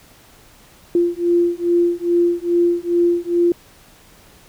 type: beating tone pair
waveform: sine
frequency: 345.1 / 347.5 Hz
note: F4 / F4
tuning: -21 / -9 cents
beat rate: 2.4 Hz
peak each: -17 dBFS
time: 0.95-3.52 s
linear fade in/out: 2 ms
effects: pink hiss -48 dBFS RMS until 4.48 s